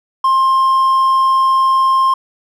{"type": "tone with hard clipping", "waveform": "triangle", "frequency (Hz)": 1059, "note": "C6", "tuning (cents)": 21, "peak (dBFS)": -10, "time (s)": [0.24, 2.14], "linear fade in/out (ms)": 5, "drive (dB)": 5, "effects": []}